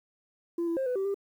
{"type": "tone with pitch steps", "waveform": "sine", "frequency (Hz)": [340.7, 334.7, 531, 499.3, 387.2, 397.2], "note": ["F4", "E4", "C5", "B4", "G4", "G4"], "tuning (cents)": [-43, 26, 25, 19, -21, 23], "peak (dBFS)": -25, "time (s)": [0.58, 1.144], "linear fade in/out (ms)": 5, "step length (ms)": 94, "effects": ["tanh soft clip ceiling -25 dBFS", "10-bit"]}